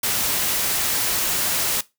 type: noise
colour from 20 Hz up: white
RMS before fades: -22 dBFS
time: 0.03-1.81 s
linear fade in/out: 5 ms
effects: noise-tail reverb RT60 0.2 s tail -18 dB re dry